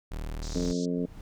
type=tone; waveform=35% pulse; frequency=38.89 Hz; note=D#1; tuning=in tune; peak=-31 dBFS; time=0.11-0.73 s; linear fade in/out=10 ms
type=band-pass noise; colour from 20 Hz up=white; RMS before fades=-44 dBFS; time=0.42-0.86 s; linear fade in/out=10 ms; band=3800 to 6800 Hz; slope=48 dB/octave
type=noise with exponential growth; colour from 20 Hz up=brown; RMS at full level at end=-40 dBFS; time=0.52-1.21 s; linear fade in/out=2 ms; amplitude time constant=150 ms
type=harmonic tone; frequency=88 Hz; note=F2; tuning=14 cents sharp; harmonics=2 / 3 / 4 / 5 / 6 / 7; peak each=-31 / -30 / -39 / -34 / -43 / -43 dBFS; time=0.55-1.06 s; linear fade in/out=5 ms
effects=none